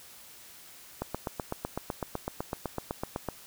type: click train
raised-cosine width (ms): 1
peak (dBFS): -17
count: 19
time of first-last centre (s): 1.02-3.287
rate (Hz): 7.94
effects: white hiss -51 dBFS RMS until 3.46 s